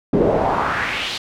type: noise with band-pass filter sweep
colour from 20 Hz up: brown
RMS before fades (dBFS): -19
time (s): 0.13-1.18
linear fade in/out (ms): 5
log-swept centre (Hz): 340 to 4200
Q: 2.4
effects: none